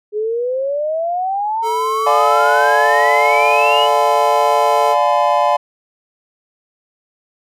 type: exponential sweep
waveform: sine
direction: up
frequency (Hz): 413.2 to 3006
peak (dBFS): -16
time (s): 0.12-3.89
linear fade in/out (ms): 50
type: tone with pitch glide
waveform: square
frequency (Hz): 440 to 443.6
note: A4 to A4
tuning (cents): 0 to +14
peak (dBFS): -21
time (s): 1.62-4.96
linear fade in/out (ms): 50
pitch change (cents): +14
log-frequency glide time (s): 3.48-4.56
type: chord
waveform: triangle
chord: D diminished seventh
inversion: none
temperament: just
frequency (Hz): 587.3 / 704.8 / 845.8 / 1014.9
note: D5 / F5 / Ab5 / Cb6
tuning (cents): 0 / +16 / +31 / +47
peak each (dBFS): -15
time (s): 2.06-5.57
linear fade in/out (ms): 10
effects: none